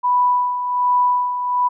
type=tone with tremolo; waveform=sine; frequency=987.8 Hz; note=B5; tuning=in tune; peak=-12 dBFS; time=0.03-1.69 s; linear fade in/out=20 ms; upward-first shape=sine; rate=1.3 Hz; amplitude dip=60%; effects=none